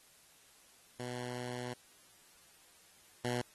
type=tone pair in turn; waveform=10% pulse; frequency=123.47 / 122.33 Hz; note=B2 / B2; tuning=0 / -16 cents; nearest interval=unison; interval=16 cents; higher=first; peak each=-31 / -25 dBFS; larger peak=second; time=0.99-1.74 / 3.24-3.42 s; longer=first; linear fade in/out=10 ms; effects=white hiss -63 dBFS RMS until 3.54 s + AAC 32 kbps